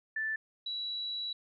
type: tone pair in turn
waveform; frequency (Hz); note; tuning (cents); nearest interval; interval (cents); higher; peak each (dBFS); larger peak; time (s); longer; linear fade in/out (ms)
sine; 1760 / 3919; A6 / B7; 0 / -14; octave + major second; 1386; second; -31 / -34; first; 0.16-0.36 / 0.66-1.33; second; 5
effects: none